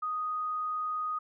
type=tone; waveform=sine; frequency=1244.5 Hz; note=D#6; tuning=in tune; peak=-30 dBFS; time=0.02-1.19 s; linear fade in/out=10 ms; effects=none